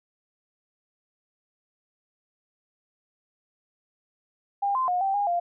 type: tone with pitch steps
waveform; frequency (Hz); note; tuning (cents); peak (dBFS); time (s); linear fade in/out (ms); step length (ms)
sine; 802 / 1037 / 720 / 779 / 814 / 696; G5 / C6 / F#5 / G5 / G#5 / F5; +39 / -16 / -47 / -11 / -35 / -6; -22; 4.62-5.4; 10; 130
effects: none